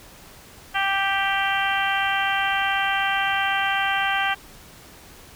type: harmonic tone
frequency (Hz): 392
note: G4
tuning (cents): 0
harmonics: 2 / 3 / 4 / 5 / 6 / 7 / 8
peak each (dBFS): -25 / -29 / -25 / -29 / -31 / -30 / -30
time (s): 0.74-4.35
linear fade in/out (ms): 20
effects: pink hiss -46 dBFS RMS until 5.35 s